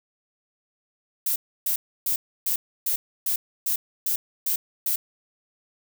violet noise bursts, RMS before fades -24 dBFS, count 10, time 1.26-4.96 s, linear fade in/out 5 ms, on 100 ms, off 300 ms, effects none

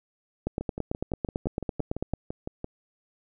two click trains, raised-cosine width 2 ms, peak -14 / -19 dBFS, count 16 / 13, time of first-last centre 0.47-2.137 / 0.61-2.644 s, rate 9 / 5.9 Hz, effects none

